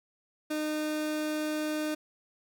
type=tone; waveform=30% pulse; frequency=305.9 Hz; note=D#4; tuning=29 cents flat; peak=-27 dBFS; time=0.5-1.95 s; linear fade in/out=10 ms; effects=none